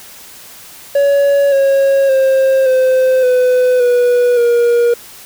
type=tone with pitch steps; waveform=triangle; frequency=563 / 547.3 / 532 / 517.2 / 502.7 / 488.7 / 475.1 Hz; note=C#5 / C#5 / C5 / C5 / B4 / B4 / A#4; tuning=+27 / -22 / +29 / -20 / +31 / -18 / +33 cents; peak=-6 dBFS; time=0.95-4.94 s; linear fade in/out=5 ms; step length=570 ms; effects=white hiss -36 dBFS RMS until 5.25 s